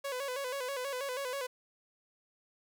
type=tone with vibrato; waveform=sawtooth; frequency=529 Hz; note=C5; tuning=19 cents sharp; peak=-31 dBFS; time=0.04-1.47 s; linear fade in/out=10 ms; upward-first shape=square; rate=6.2 Hz; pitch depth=88 cents each way; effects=none